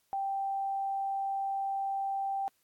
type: tone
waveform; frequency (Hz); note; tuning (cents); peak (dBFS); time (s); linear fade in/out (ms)
sine; 784; G5; 0; -30; 0.13-2.48; 0
effects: white hiss -73 dBFS RMS until 2.63 s + AAC 64 kbps